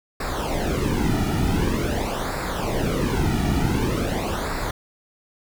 brown noise with flanger, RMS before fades -23 dBFS, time 0.2-4.71 s, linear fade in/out 5 ms, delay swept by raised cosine 0.32 to 1.92 ms, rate 0.46 Hz, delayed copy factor -0.75, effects none

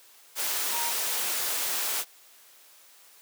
sine tone in noise, 938 Hz, A#5, 11 cents sharp, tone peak -33 dBFS, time 0.7-0.93 s, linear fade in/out 50 ms, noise white, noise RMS -29 dBFS, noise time 0.35-2.05 s, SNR -7 dB, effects white hiss -55 dBFS RMS until 3.21 s + high-pass 400 Hz 12 dB/octave

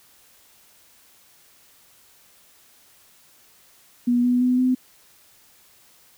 sine tone with pitch steps, 242.6 / 246.6 / 250.6 / 254.7 Hz, B3 / B3 / B3 / C4, -31 / -2 / +25 / -46 cents, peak -16 dBFS, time 4.07-4.75 s, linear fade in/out 10 ms, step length 170 ms, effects white hiss -55 dBFS RMS until 6.17 s

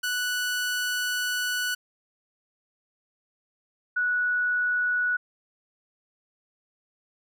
sawtooth / sine tone pair in turn, 1480 / 1470.6 Hz, F#6 / F#6, 0 / -11 cents, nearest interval unison, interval 11 cents, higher first, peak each -22 dBFS, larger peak neither, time 0.03-1.75 / 3.96-5.17 s, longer first, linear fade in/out 10 ms, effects none

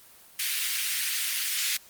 pink high-pass noise, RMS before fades -28 dBFS, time 0.39-1.77 s, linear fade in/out 5 ms, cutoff 2000 Hz, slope 24 dB/octave, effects white hiss -53 dBFS RMS until 1.89 s + Opus 24 kbps

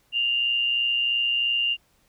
sine tone pair together, 2794 / 2917 Hz, F7 / F#7, 0 / -25 cents, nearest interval minor second, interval 75 cents, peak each -21 / -31 dBFS, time 0.12-1.77 s, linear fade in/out 50 ms, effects pink hiss -64 dBFS RMS until 2.08 s

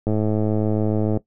click train, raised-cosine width 2 ms, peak -9 dBFS, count 119, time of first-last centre 0.07-1.173 s, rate 107 Hz, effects noise-tail reverb RT60 0.1 s tail -17 dB re dry

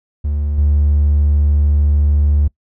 triangle tone with level steps, 73.3 Hz, D2, 3 cents flat, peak -13 / -7 dBFS, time 0.24-2.48 s, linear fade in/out 10 ms, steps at 0.58 s, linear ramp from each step 2 ms, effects noise-tail reverb RT60 0.1 s tail -25 dB re dry + tanh soft clip ceiling -4 dBFS

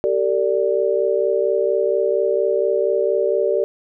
sine tone cluster, 388 / 452.3 / 584 Hz, G4 / A4 / D5, -18 / +48 / -10 cents, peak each -20 dBFS, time 0.04-3.64 s, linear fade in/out 0 ms, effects none

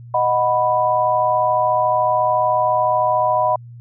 sine chord, B major, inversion first, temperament equal with one note detuned, 622.3 / 736.2 / 987.8 Hz, D#5 / F#5 / B5, 0 / -9 / 0 cents, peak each -19 / -20 / -17 dBFS, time 0.14-3.56 s, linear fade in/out 5 ms, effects added 119 Hz sine -35 dBFS peak until 3.8 s

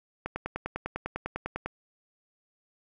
click train, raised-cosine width 0.5 ms, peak -17 dBFS, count 15, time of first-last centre 0.26-1.66 s, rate 10 Hz, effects none

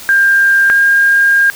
sine tone pair in turn, 1596 / 1611.7 Hz, G6 / G6, +31 / +48 cents, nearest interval unison, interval 17 cents, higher second, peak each -6 dBFS, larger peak neither, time 0.09-0.7 / 0.7-1.5 s, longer second, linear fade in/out 0 ms, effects white hiss -31 dBFS RMS until 1.55 s

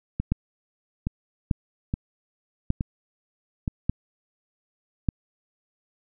two click trains, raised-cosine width 5 ms, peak -9 / -13 dBFS, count 5 / 5, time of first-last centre 0.32-5.088 / 0.2-3.678 s, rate 0.839 / 1.15 Hz, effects none

